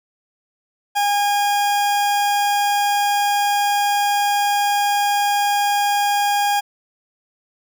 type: tone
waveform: 40% pulse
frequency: 816 Hz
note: G#5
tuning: 31 cents flat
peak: -15 dBFS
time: 0.95-6.61 s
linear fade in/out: 20 ms
effects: none